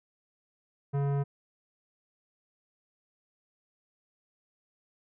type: tone with tanh clipping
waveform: sine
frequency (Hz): 140.7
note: C#3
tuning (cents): +26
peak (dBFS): -28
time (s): 0.93-1.24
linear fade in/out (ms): 20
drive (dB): 16
effects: none